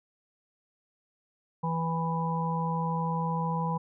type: harmonic tone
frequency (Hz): 164.81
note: E3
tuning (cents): 0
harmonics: 1 / 3 / 5 / 6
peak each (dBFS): -29 / -38 / -36 / -32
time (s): 1.63-3.78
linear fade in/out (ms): 10
effects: none

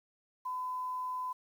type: tone with quantisation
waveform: sine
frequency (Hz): 1010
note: B5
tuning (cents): +39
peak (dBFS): -34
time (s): 0.45-1.33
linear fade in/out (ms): 10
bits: 10
effects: none

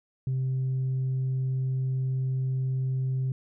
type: tone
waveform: sine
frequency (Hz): 130.81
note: C3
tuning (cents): 0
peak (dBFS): -23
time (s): 0.27-3.32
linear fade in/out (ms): 2
effects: tanh soft clip ceiling -23 dBFS

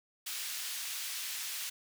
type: high-pass noise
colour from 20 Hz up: pink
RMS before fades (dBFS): -39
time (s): 0.26-1.7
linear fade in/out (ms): 10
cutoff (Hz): 2600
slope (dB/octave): 12
effects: none

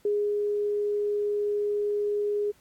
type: tone with ADSR envelope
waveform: sine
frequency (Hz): 413.4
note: G#4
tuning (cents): -8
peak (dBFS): -22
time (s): 0.05-2.52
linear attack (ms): 3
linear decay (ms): 290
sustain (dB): -2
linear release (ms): 19
effects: pink hiss -62 dBFS RMS until 2.6 s + AAC 64 kbps

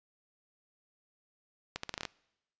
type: accelerating click train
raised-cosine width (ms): 0.2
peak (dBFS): -18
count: 8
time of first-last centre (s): 1.76-2.052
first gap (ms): 74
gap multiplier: 0.8
effects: noise-tail reverb RT60 0.9 s tail -24 dB re dry + resampled to 16000 Hz

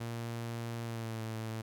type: tone with pitch glide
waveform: sawtooth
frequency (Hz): 116.54 to 111.6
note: A#2 to A2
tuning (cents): 0 to +25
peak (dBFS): -33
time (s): 0-1.62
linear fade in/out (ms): 10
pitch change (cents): -75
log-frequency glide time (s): 0.81-1.21
effects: none

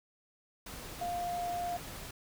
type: tone in noise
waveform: sine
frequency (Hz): 702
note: F5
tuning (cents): +9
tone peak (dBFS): -33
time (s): 1.01-1.77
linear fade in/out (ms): 5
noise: pink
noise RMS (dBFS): -45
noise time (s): 0.66-2.11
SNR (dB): +9
effects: none

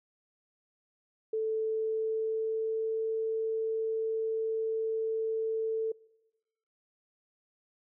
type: tone with pitch glide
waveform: sine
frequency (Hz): 440 to 444.3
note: A4 to A4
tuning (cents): 0 to +17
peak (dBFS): -28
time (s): 1.33-5.92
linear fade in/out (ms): 5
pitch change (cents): +17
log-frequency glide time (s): 1.64-3.05
effects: noise-tail reverb RT60 1.0 s tail -24 dB re dry

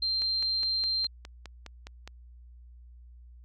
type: tone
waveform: sine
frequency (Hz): 4158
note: C8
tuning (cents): -12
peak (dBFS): -26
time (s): 0.02-1.07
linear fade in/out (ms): 5
type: click train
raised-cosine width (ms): 0.2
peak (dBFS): -25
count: 10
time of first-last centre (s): 0.22-2.076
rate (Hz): 4.85
effects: added 60 Hz sine -48 dBFS peak until 3.44 s

